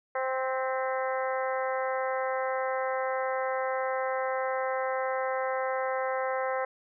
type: harmonic tone with a mistuned harmonic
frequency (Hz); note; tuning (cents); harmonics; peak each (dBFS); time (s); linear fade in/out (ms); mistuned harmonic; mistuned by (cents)
261.6; C4; 0; 2 / 3 / 4 / 5 / 6 / 7 / 8; -30 / -34 / -36 / -38 / -40 / -41 / -42; 0.15-6.65; 5; 8; -55
effects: none